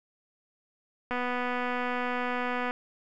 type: click train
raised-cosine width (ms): 0.5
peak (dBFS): -17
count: 396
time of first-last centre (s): 1.11-2.709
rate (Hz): 247
effects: none